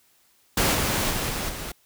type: noise with level steps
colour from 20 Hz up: pink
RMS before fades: -21 / -24 / -27 / -29 / -34 dBFS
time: 0.57-1.72 s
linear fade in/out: 5 ms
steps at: 0.74 / 1.1 / 1.29 / 1.49 s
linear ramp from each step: 10 ms
effects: white hiss -62 dBFS RMS until 1.85 s